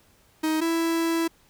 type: tone pair in turn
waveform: 45% pulse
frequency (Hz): 314.1 / 330.6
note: D#4 / E4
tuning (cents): +16 / +5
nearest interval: minor second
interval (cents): 89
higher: second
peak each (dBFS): -22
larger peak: neither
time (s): 0.43-0.61 / 0.61-1.28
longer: second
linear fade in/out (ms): 10
effects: pink hiss -60 dBFS RMS until 1.49 s